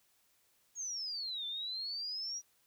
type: exponential two-way sweep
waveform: sine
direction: down then up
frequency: 6700 to 3520 to 5830 Hz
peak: -37 dBFS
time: 0.75-2.42 s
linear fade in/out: 50 ms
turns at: 1.46 s
effects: white hiss -72 dBFS RMS until 2.66 s